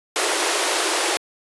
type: high-pass noise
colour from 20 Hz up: pink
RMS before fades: -21 dBFS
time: 0.16-1.17 s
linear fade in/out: 0 ms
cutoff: 320 Hz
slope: 96 dB/octave
effects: resampled to 24000 Hz